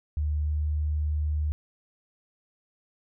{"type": "tone with pitch glide", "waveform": "sine", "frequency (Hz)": [75.1, 75.54], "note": ["D2", "D2"], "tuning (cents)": [39, 49], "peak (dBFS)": -24, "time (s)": [0.17, 1.52], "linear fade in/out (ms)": 0, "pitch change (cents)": 10, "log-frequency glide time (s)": [0.45, 0.5], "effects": []}